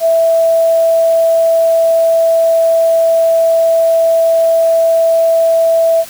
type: tone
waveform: sine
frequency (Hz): 659.3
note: E5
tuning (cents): 0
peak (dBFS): -7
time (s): 0-6.05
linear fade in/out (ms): 50
effects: white hiss -32 dBFS RMS until 6.09 s